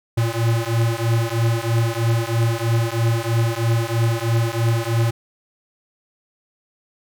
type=beating tone pair; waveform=square; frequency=113.8 / 116.9 Hz; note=A#2 / A#2; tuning=-41 / +5 cents; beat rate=3.1 Hz; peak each=-21 dBFS; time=0.17-5.11 s; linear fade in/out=10 ms; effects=none